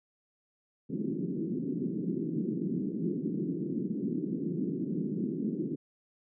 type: band-pass noise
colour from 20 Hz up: pink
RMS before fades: -33 dBFS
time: 0.89-5.76 s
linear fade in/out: 10 ms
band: 160 to 370 Hz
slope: 48 dB/octave
effects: none